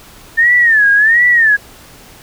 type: tone with vibrato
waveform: sine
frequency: 1788 Hz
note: A6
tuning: 27 cents sharp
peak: -6 dBFS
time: 0.37-1.57 s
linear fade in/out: 20 ms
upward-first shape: sine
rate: 1.4 Hz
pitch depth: 160 cents each way
effects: pink hiss -39 dBFS RMS until 2.22 s